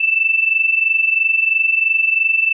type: tone pair together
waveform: sine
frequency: 2633 / 2656 Hz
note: E7 / E7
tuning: -3 / +12 cents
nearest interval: unison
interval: 15 cents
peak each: -18 / -14 dBFS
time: 0-2.53 s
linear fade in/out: 10 ms
effects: none

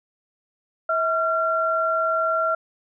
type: tone pair together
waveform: sine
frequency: 647 / 1371 Hz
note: E5 / F6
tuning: -32 / -32 cents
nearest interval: octave + minor second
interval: 1300 cents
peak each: -23 / -21 dBFS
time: 0.89-2.55 s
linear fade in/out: 5 ms
effects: none

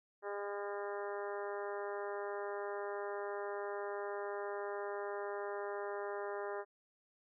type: harmonic tone with a mistuned harmonic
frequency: 202.9 Hz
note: G#3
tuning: 40 cents flat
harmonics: 2 / 3 / 4 / 5 / 6 / 7 / 8 / 9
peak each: -41 / -45 / -47 / -49 / -51 / -52 / -53 / -54 dBFS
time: 0.22-6.65 s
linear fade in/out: 50 ms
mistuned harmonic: 7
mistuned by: -18 cents
effects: none

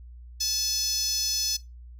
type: tone with high-pass filter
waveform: 10% pulse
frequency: 864 Hz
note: A5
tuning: 32 cents flat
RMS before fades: -27 dBFS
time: 0.4-1.57 s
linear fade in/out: 10 ms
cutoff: 5500 Hz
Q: 4.1
effects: noise-tail reverb RT60 0.2 s tail -18 dB re dry + added 60 Hz sine -42 dBFS peak until 1.99 s

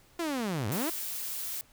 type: linear two-way sweep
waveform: sawtooth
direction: down then up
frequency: 350.1 to 95.1 to 350.1 Hz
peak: -26 dBFS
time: 0.19-0.9 s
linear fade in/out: 5 ms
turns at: 0.68 s
type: noise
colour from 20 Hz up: blue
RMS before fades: -36 dBFS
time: 0.72-1.61 s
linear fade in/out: 0 ms
effects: pink hiss -61 dBFS RMS until 1.72 s

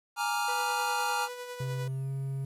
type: chord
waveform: square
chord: Bb dominant seventh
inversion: third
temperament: equal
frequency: 830.6 / 932.3 / 1174.7 / 1396.9 Hz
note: Ab5 / Bb5 / D6 / F6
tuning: 0 / 0 / 0 / 0 cents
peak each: -33 / -34 / -39 / -34 dBFS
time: 0.16-1.29 s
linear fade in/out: 50 ms
type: tone with tremolo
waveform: sawtooth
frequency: 492.6 Hz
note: B4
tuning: 5 cents flat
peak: -33 dBFS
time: 0.48-1.88 s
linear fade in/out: 5 ms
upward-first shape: sine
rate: 9.9 Hz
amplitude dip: 40%
type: tone with pitch glide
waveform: triangle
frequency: 131.7 to 135.72 Hz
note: C3 to C#3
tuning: +12 to -36 cents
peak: -29 dBFS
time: 1.6-2.45 s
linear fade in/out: 5 ms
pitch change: +52 cents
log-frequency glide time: 1.84-2.11 s
effects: resampled to 32000 Hz + 10-bit

